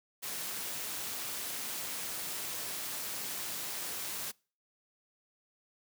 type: noise with amplitude modulation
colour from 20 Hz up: white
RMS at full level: -37 dBFS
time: 0.22-4.32 s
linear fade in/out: 20 ms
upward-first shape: sine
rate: 197 Hz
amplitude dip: 35%
effects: noise-tail reverb RT60 0.4 s tail -26 dB re dry + high-pass 100 Hz 12 dB/octave